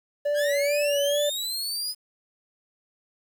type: tone with vibrato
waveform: triangle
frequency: 577 Hz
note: D5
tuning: 31 cents flat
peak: -20 dBFS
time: 0.25-1.3 s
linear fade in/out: 10 ms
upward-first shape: sine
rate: 2.3 Hz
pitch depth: 29 cents each way
type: linear sweep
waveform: sawtooth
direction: up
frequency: 1566 to 5050 Hz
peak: -25 dBFS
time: 0.34-1.95 s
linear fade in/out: 50 ms
effects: 9-bit